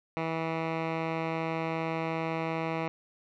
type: tone with low-pass filter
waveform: 10% pulse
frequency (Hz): 162.6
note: E3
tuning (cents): -23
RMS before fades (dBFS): -32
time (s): 0.17-2.88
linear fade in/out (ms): 0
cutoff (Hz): 2200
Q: 1.5
effects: none